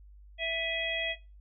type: harmonic tone with a mistuned harmonic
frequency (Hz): 659.3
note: E5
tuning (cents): 0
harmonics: 1 / 3 / 4 / 5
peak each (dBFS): -35 / -35 / -35 / -35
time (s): 0.38-1.16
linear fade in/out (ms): 50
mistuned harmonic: 4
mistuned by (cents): -80
effects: noise-tail reverb RT60 0.3 s tail -20 dB re dry + added 50 Hz sine -50 dBFS peak until 1.4 s